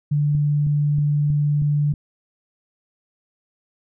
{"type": "tone", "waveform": "sine", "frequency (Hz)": 146.83, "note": "D3", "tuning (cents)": 0, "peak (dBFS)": -16, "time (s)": [0.11, 1.93], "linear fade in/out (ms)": 10}
{"type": "click train", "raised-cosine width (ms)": 5, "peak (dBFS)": -19, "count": 6, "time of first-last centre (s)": [0.35, 1.937], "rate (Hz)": 3.15}
{"effects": []}